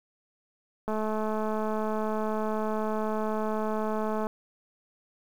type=click train; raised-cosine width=1 ms; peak=-18 dBFS; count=733; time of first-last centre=0.88-4.269 s; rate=216 Hz; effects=8-bit